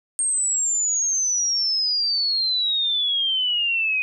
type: exponential sweep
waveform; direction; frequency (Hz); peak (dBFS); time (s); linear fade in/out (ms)
sine; down; 8600 to 2489; -19; 0.19-4.02; 0
effects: none